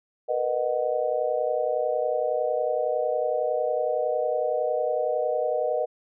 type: chord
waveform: sine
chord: B major seventh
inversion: third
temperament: just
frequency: 463 / 493.9 / 617.4 / 740.8 Hz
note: A#4 / B4 / D#5 / F#5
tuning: -12 / 0 / -14 / +2 cents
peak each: -32 / -27 / -26 / -31 dBFS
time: 0.28-5.86 s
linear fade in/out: 20 ms
effects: none